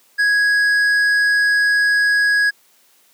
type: tone with tanh clipping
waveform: sine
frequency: 1661.2 Hz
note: G#6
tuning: in tune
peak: -14 dBFS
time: 0.18-2.51 s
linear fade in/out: 20 ms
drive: 8 dB
effects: white hiss -55 dBFS RMS until 3.13 s + high-pass 200 Hz 12 dB/octave

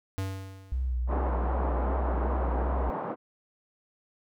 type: tone with exponential decay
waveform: square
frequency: 96 Hz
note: G2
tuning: 36 cents flat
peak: -28 dBFS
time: 0.18-1.1 s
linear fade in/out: 0 ms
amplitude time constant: 200 ms
type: tone with vibrato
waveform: sine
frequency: 62.5 Hz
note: B1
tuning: 21 cents sharp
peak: -26 dBFS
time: 0.72-2.9 s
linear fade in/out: 0 ms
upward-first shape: sine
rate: 2.6 Hz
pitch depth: 54 cents each way
type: band-pass noise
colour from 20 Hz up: white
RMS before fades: -33 dBFS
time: 1.07-3.16 s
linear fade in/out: 50 ms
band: 150 to 1000 Hz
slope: 24 dB/octave
effects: none

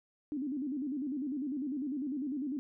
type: tone with vibrato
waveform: sine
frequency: 277.2 Hz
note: C#4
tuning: in tune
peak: -33 dBFS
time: 0.32-2.59 s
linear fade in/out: 0 ms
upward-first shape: square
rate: 10 Hz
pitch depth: 130 cents each way
effects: none

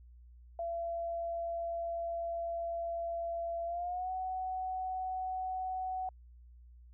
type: tone with pitch glide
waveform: sine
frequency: 677 to 746.9 Hz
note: E5 to F#5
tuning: +46 to +16 cents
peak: -34 dBFS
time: 0.59-6.09 s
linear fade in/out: 2 ms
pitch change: +170 cents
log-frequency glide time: 3.65-4.11 s
effects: added 60 Hz sine -53 dBFS peak until 6.93 s

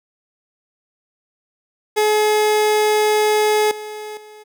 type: tone with level steps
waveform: 30% pulse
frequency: 425 Hz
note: G#4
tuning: 40 cents sharp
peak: -11 / -26 / -36 dBFS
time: 1.96-4.44 s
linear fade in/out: 20 ms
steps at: 3.71 / 4.17 s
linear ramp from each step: 2 ms
effects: none

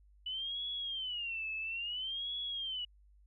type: tone with vibrato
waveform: sine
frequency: 2963 Hz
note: F#7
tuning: 2 cents sharp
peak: -36 dBFS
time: 0.26-2.85 s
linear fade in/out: 5 ms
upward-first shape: sine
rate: 0.59 Hz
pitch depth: 220 cents each way
effects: added 50 Hz sine -60 dBFS peak until 3.26 s

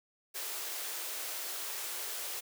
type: high-pass noise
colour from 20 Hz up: white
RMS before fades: -39 dBFS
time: 0.34-2.41 s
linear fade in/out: 20 ms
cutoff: 330 Hz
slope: 48 dB/octave
effects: none

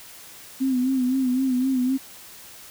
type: tone with vibrato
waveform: sine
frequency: 258 Hz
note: C4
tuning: 24 cents flat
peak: -19 dBFS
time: 0.6-1.98 s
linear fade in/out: 20 ms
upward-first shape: sine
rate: 3.9 Hz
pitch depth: 65 cents each way
effects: white hiss -44 dBFS RMS until 2.7 s

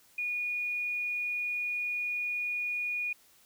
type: tone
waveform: sine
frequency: 2450 Hz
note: D#7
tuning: 27 cents flat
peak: -30 dBFS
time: 0.18-3.13 s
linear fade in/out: 5 ms
effects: white hiss -62 dBFS RMS until 3.45 s

